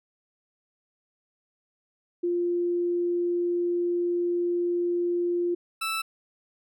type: tone pair in turn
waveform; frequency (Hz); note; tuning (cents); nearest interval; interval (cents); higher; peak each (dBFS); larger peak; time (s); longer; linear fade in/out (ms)
sine / 20% pulse; 349.2 / 1318.4; F4 / E6; 0 / 0; octave + major seventh; 2300; second; -23 / -22; second; 2.23-5.55 / 5.81-6.02; first; 10
effects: none